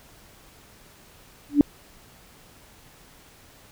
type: tone with exponential growth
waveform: sine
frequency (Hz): 289.1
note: D4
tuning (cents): -27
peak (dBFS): -7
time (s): 1.49-1.61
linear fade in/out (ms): 1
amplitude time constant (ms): 24
effects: pink hiss -52 dBFS RMS until 3.71 s